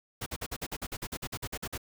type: noise bursts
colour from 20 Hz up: pink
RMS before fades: -36 dBFS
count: 16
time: 0.21-1.778 s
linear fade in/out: 10 ms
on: 53 ms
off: 48 ms
effects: none